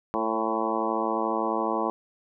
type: harmonic tone with a mistuned harmonic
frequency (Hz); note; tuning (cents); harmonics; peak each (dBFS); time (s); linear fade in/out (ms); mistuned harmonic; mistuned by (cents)
111.6; A2; +25; 2 / 3 / 4 / 5 / 6 / 7 / 8 / 9 / 10; -34 / -31 / -33 / -33 / -34 / -33 / -34 / -31 / -34; 0.14-1.9; 0; 5; -20
effects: none